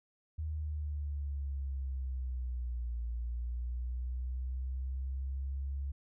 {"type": "exponential two-way sweep", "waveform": "sine", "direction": "down then up", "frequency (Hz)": [78.3, 58.27, 69.4], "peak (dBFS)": -34, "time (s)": [0.38, 5.92], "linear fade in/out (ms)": 10, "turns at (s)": 3.03, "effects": []}